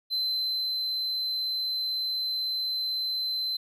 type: tone with ADSR envelope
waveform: triangle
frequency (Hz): 4069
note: C8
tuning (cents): -49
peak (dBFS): -24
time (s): 0.1-3.57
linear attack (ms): 33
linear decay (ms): 630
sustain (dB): -2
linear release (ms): 7
effects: none